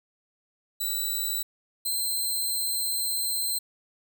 5% pulse tone pair in turn, 3951 / 4112 Hz, B7 / C8, 0 / -31 cents, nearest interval minor second, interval 69 cents, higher second, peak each -19 dBFS, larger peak neither, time 0.8-1.43 / 1.85-3.59 s, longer second, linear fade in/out 10 ms, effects none

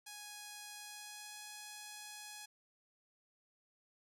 5% pulse tone with pitch glide, 832 to 838.3 Hz, G#5 to G#5, +3 to +16 cents, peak -36 dBFS, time 0.06-2.46 s, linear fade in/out 10 ms, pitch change +13 cents, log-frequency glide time 0.76-1.36 s, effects none

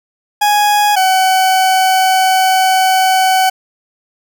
40% pulse tone pair in turn, 830.6 / 754 Hz, G#5 / F#5, 0 / +32 cents, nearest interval major second, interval 168 cents, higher first, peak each -8 / -8 dBFS, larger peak neither, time 0.41-0.96 / 0.96-3.5 s, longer second, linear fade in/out 10 ms, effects none

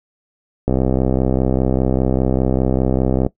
click train, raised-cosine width 2 ms, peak -3 dBFS, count 169, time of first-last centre 0.68-3.265 s, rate 65 Hz, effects noise-tail reverb RT60 0.1 s tail -18 dB re dry

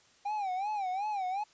triangle tone with vibrato, 791 Hz, G5, 15 cents sharp, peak -29 dBFS, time 0.25-1.44 s, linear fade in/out 10 ms, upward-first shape sine, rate 2.7 Hz, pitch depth 140 cents each way, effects white hiss -63 dBFS RMS until 1.53 s + resampled to 16000 Hz

